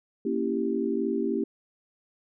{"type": "chord", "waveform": "sine", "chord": "A# diminished seventh", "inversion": "none", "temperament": "equal", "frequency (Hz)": [233.1, 277.2, 329.6, 392], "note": ["A#3", "C#4", "E4", "G4"], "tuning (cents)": [0, 0, 0, 0], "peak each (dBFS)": [-30, -31, -31, -29], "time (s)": [0.25, 1.44], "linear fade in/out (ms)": 5, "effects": []}